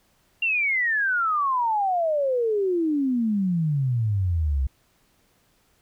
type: exponential sweep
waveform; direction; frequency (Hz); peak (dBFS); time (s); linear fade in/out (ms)
sine; down; 2794 to 63.6; -20; 0.42-4.67; 5
effects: pink hiss -64 dBFS RMS until 5.81 s